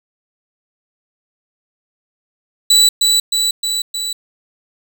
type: tone with echo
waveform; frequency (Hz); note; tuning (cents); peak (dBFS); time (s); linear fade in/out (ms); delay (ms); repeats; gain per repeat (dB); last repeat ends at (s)
30% pulse; 3952; B7; 0; -5; 2.7-2.89; 5; 310; 4; -3; 4.13
effects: none